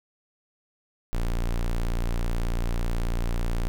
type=tone; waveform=square; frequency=29.14 Hz; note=A#0; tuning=in tune; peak=-24 dBFS; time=1.13-3.68 s; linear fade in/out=0 ms; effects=none